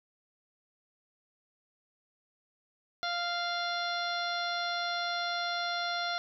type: harmonic tone with a mistuned harmonic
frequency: 696 Hz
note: F5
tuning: 6 cents flat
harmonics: 1 / 2 / 3 / 4 / 5 / 6 / 7 / 8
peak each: -35 / -35 / -42 / -49 / -39 / -39 / -50 / -46 dBFS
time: 3.03-6.18 s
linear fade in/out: 0 ms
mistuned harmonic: 4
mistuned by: +20 cents
effects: none